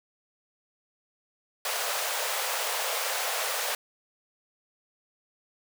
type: high-pass noise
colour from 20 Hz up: pink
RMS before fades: -30 dBFS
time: 1.65-3.75 s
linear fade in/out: 2 ms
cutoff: 490 Hz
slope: 48 dB/octave
effects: none